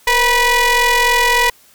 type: ring-modulated tone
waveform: sawtooth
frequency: 493.9 Hz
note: B4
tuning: in tune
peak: -4 dBFS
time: 0.07-1.5 s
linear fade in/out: 5 ms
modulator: 1460 Hz
effects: white hiss -49 dBFS RMS until 1.74 s